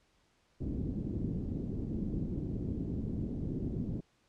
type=low-pass noise; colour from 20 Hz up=white; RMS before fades=-36 dBFS; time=0.6-4.01 s; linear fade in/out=10 ms; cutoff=290 Hz; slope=24 dB/octave; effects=pink hiss -71 dBFS RMS until 4.28 s + low-pass 7000 Hz 12 dB/octave